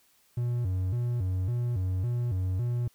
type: tone with vibrato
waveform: triangle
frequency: 105.8 Hz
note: G#2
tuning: 33 cents sharp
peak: -24 dBFS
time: 0.37-2.88 s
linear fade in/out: 5 ms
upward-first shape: square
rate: 1.8 Hz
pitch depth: 230 cents each way
effects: white hiss -65 dBFS RMS until 2.94 s